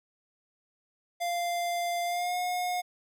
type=tone with pitch glide; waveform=square; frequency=695 to 719.9 Hz; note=F5 to F#5; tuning=-9 to -48 cents; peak=-29 dBFS; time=1.2-2.82 s; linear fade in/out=20 ms; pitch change=+61 cents; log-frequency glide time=2.04-2.37 s; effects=none